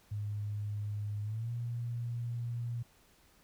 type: tone with pitch glide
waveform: sine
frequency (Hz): 104 to 118.78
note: G#2 to A#2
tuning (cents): +3 to +33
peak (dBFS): -34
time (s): 0.11-2.83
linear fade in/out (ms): 10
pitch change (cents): +230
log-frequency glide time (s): 1.23-1.51
effects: pink hiss -65 dBFS RMS until 3.43 s